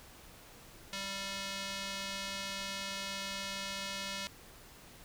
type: tone with band-pass filter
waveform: square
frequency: 196 Hz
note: G3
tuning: in tune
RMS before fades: -40 dBFS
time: 0.93-4.27 s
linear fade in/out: 0 ms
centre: 4000 Hz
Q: 1
effects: pink hiss -55 dBFS RMS until 5.04 s